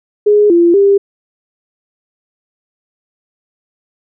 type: tone with pitch steps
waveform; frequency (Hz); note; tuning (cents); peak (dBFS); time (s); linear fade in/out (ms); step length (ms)
sine; 416.2 / 342.6 / 398.6; G#4 / F4 / G4; +4 / -33 / +29; -5; 0.26-0.98; 10; 240
effects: none